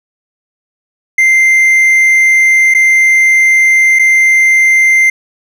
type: tone with dropouts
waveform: triangle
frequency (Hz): 2088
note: C7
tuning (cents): -4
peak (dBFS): -3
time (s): 1.18-5.1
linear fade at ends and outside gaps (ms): 5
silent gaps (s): 2.74-2.747 / 3.989-3.993
effects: none